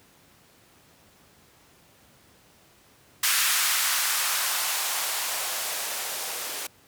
violet noise with band-pass filter sweep, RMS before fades -27 dBFS, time 3.23-6.67 s, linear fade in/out 5 ms, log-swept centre 1500 to 420 Hz, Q 1.3, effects pink hiss -57 dBFS RMS until 6.87 s + high-pass 80 Hz 12 dB/octave

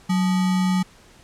sine tone with sample-and-hold, 185 Hz, F#3, in tune, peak -17 dBFS, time 0.09-0.83 s, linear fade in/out 10 ms, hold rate 1050 Hz, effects pink hiss -51 dBFS RMS until 1.23 s + low-pass 9000 Hz 12 dB/octave

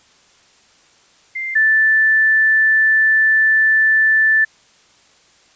sine tone pair in turn, 2093 / 1760 Hz, C7 / A6, 0 / 0 cents, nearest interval minor third, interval 300 cents, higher first, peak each -21 / -10 dBFS, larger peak second, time 1.35-1.55 / 1.55-4.45 s, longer second, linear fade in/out 10 ms, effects white hiss -52 dBFS RMS until 5.55 s + resampled to 16000 Hz

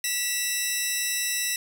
10% pulse tone pair together, 1956 / 2685 Hz, B6 / E7, -17 / +31 cents, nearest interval perfect fourth, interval 548 cents, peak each -18 / -20 dBFS, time 0.04-1.56 s, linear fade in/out 2 ms, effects none

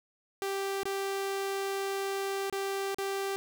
sawtooth tone with dropouts, 392 Hz, G4, in tune, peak -27 dBFS, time 0.42-3.36 s, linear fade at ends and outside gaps 0 ms, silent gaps 0.832-0.855 / 2.498-2.526 / 2.945-2.985 s, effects none

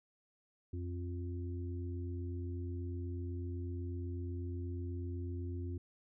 harmonic tone, 88.1 Hz, F2, 16 cents sharp, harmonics 1 / 3 / 4, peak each -38 / -47 / -48 dBFS, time 0.73-5.78 s, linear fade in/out 5 ms, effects none

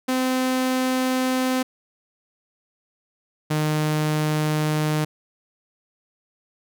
sawtooth tone pair in turn, 257.5 / 153.11 Hz, C4 / D#3, -28 / -28 cents, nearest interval major sixth, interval 900 cents, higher first, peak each -16 dBFS, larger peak neither, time 0.08-1.63 / 3.5-5.05 s, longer neither, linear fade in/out 10 ms, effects none

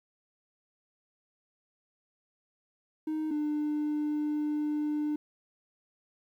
triangle tone pair in turn, 311.1 / 299.3 Hz, D#4 / D4, 0 / +33 cents, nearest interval minor second, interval 67 cents, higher first, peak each -27 / -25 dBFS, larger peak second, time 3.07-3.31 / 3.31-5.16 s, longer second, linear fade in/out 5 ms, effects tanh soft clip ceiling -23 dBFS + 11-bit

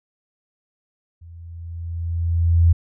sine tone with level ramp, 84.3 Hz, E2, 39 cents sharp, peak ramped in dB -39 to -9 dBFS, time 1.21-2.73 s, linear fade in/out 10 ms, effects none

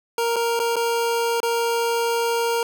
25% pulse tone with dropouts, 466.2 Hz, A#4, in tune, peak -16 dBFS, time 0.18-2.63 s, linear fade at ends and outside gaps 2 ms, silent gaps 0.36-0.364 / 0.593-0.599 / 0.758-0.765 / 1.403-1.43 s, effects none

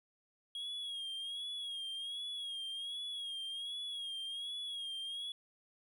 triangle tone with vibrato, 3288 Hz, G#7, 18 cents flat, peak -38 dBFS, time 0.55-5.32 s, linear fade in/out 2 ms, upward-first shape sine, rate 1.3 Hz, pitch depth 62 cents each way, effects none

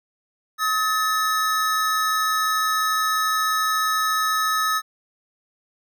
square tone pair together, 1274.3 / 1760 Hz, D#6 / A6, +41 / 0 cents, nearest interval tritone, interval 559 cents, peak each -21 / -27 dBFS, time 0.58-4.82 s, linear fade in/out 50 ms, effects none

